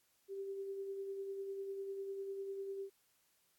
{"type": "tone with tremolo", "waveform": "sine", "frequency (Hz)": 392, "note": "G4", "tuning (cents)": 0, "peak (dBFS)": -39, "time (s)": [0.28, 2.9], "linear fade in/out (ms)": 50, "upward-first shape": "sine", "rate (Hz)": 10, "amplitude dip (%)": 35, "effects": ["white hiss -75 dBFS RMS until 3.58 s", "AAC 64 kbps"]}